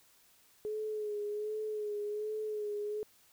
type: tone with vibrato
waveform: sine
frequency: 422.8 Hz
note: G#4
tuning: 31 cents sharp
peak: -34 dBFS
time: 0.65-3.03 s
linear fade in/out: 0 ms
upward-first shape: sine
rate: 1.3 Hz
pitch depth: 36 cents each way
effects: white hiss -65 dBFS RMS until 3.32 s